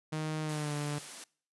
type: tone with pitch glide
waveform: sawtooth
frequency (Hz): 155.56 to 146.83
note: D#3 to D3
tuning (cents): 0 to 0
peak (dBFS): -29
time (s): 0.12-0.99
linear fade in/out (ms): 10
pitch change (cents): -100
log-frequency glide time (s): 0.42-0.74
type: high-pass noise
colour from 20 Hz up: white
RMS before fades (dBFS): -45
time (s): 0.49-1.24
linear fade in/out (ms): 2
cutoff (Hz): 190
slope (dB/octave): 48
effects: noise-tail reverb RT60 0.5 s tail -24 dB re dry + resampled to 24000 Hz

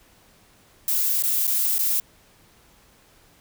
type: noise with dropouts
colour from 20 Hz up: violet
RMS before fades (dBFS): -22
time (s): 0.88-2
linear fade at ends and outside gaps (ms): 2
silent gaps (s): 1.225-1.236 / 1.47-1.476 / 1.783-1.79
effects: pink hiss -56 dBFS RMS until 3.4 s

